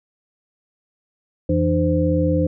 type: tone cluster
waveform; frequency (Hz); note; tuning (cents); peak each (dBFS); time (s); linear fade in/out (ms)
sine; 85.7 / 165.3 / 301.7 / 516; F2 / E3 / D4 / C5; -32 / +5 / +47 / -24; -21; 1.49-2.47; 5
effects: none